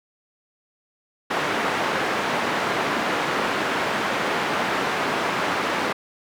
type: band-pass noise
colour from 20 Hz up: white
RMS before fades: -24 dBFS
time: 1.3-5.93 s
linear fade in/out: 10 ms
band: 190 to 1600 Hz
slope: 12 dB/octave
effects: none